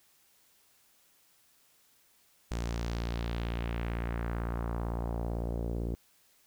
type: tone with low-pass filter sweep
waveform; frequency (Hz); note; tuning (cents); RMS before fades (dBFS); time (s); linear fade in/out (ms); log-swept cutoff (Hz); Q
sawtooth; 57.9; A#1; -11; -34; 2.51-5.95; 0; 7600 to 400; 1.6
effects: white hiss -66 dBFS RMS until 6.46 s